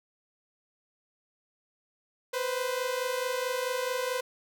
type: tone pair together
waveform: sawtooth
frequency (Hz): 493.9 / 518.5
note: B4 / C5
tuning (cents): 0 / -16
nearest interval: minor second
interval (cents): 84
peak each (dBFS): -28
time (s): 2.33-4.21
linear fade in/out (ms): 10
effects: none